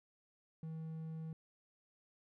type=tone; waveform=triangle; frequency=160.2 Hz; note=E3; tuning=49 cents flat; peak=-40 dBFS; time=0.63-1.33 s; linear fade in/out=2 ms; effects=none